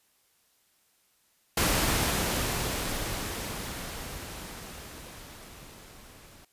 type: noise with level ramp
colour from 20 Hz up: pink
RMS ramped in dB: -24 to -53 dBFS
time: 1.57-6.45 s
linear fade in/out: 5 ms
effects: white hiss -68 dBFS RMS until 6.52 s + resampled to 32000 Hz